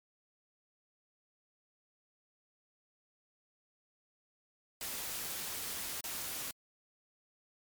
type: noise with dropouts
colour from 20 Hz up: white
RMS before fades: -40 dBFS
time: 4.81-6.51 s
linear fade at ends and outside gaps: 1 ms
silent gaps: 6.007-6.04 s
effects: MP3 96 kbps